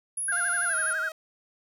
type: tone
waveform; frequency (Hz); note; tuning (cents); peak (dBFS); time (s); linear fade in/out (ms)
sine; 10460; E9; -15; -28; 0.17-0.93; 5
type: tone with vibrato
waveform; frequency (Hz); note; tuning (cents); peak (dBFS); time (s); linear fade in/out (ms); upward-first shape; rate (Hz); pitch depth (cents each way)
sine; 1505; F#6; +29; -26; 0.28-1.09; 5; sine; 12; 150
type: tone with pitch glide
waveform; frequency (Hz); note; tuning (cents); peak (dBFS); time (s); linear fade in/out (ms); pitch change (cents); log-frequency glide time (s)
sawtooth; 700 to 634.5; F5 to D#5; +4 to +34; -34; 0.32-1.12; 2; -170; 0.67-0.76
effects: none